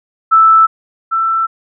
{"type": "tone pair in turn", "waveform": "sine", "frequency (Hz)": [1318.5, 1333.1], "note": ["E6", "E6"], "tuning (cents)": [0, 19], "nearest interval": "unison", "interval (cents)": 19, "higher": "second", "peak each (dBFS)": [-4, -11], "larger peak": "first", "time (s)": [[0.31, 0.67], [1.11, 1.47]], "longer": "neither", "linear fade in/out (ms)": 20, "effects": []}